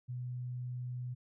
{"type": "tone", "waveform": "sine", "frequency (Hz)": 124.3, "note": "B2", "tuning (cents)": 12, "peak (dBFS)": -37, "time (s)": [0.08, 1.15], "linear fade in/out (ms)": 20, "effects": []}